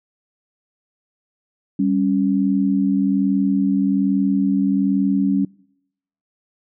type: tone pair together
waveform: sine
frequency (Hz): 196 / 277.2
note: G3 / C#4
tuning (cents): 0 / 0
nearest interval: tritone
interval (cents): 600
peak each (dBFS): -18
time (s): 1.79-5.45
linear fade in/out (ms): 5
effects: noise-tail reverb RT60 0.8 s tail -26 dB re dry